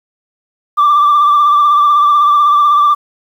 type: tone with vibrato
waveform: sine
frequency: 1174.7 Hz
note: D6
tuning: in tune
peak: -4 dBFS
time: 0.77-2.95 s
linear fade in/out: 20 ms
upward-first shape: triangle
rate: 16 Hz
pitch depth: 45 cents each way
effects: tanh soft clip ceiling -4 dBFS + 7-bit